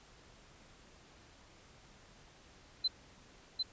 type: tone with echo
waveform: sine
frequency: 4062 Hz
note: B7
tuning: 48 cents sharp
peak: -28 dBFS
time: 2.84-2.88 s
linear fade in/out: 10 ms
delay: 750 ms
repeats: 1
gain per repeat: -3 dB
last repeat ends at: 3.63 s
effects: pink hiss -60 dBFS RMS until 3.72 s + resampled to 16000 Hz